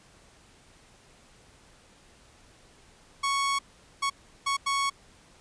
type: tone bursts at uneven times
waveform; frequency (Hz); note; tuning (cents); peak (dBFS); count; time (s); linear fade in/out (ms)
sawtooth; 1108.7; C#6; 0; -21; 4; 3.23-3.59 / 4.02-4.1 / 4.46-4.57 / 4.66-4.9; 10
effects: pink hiss -57 dBFS RMS until 5.4 s + resampled to 22050 Hz